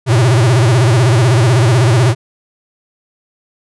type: tone with vibrato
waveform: square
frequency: 120.7 Hz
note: B2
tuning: 39 cents flat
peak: -8 dBFS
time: 0.06-2.15 s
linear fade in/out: 50 ms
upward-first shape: sine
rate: 16 Hz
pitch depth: 200 cents each way
effects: resampled to 24000 Hz